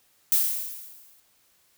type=noise with exponential decay; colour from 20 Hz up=violet; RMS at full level=-19 dBFS; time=0.32-1.2 s; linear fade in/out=0 ms; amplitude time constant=190 ms; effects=white hiss -64 dBFS RMS until 1.77 s